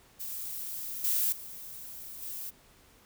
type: noise with level steps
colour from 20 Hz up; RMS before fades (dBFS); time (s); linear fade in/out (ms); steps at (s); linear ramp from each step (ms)
violet; -38 / -28 / -44 / -39; 0.19-2.51; 20; 1.04 / 1.32 / 2.22; 5
effects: pink hiss -60 dBFS RMS until 3.05 s